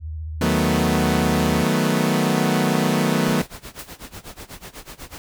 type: tone with vibrato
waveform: sine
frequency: 78.5 Hz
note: D#2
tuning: 16 cents sharp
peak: -27 dBFS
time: 0-1.66 s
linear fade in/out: 50 ms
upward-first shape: triangle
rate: 15 Hz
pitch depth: 74 cents each way
type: chord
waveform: sawtooth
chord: B dominant seventh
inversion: first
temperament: equal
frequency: 155.56 / 185 / 220 / 246.9 Hz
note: D#3 / F#3 / A3 / B3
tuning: 0 / 0 / 0 / 0 cents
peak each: -19 dBFS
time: 0.41-3.42 s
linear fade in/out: 5 ms
type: noise with tremolo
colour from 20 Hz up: pink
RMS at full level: -35 dBFS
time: 3.27-5.18 s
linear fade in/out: 0 ms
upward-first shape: sine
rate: 8.1 Hz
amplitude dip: 90%
type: noise with exponential decay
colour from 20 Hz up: white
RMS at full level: -32 dBFS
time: 3.79-3.96 s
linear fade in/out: 1 ms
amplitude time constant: 35 ms
effects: none